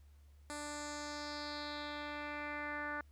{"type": "tone with low-pass filter sweep", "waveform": "10% pulse", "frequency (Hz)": 294.8, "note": "D4", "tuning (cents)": 7, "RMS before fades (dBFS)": -43, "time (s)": [0.5, 3.01], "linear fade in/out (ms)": 0, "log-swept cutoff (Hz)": [9200, 1600], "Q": 3.3, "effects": ["added 72 Hz sine -58 dBFS peak until 3.11 s", "pink hiss -75 dBFS RMS until 3.11 s"]}